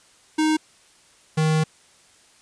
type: tone pair in turn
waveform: square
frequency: 311.1 / 156.72 Hz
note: D#4 / D#3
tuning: 0 / +13 cents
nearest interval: octave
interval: 1187 cents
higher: first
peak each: -18 dBFS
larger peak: neither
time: 0.38-0.57 / 1.37-1.64 s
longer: second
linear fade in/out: 10 ms
effects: white hiss -55 dBFS RMS until 2.41 s + resampled to 22050 Hz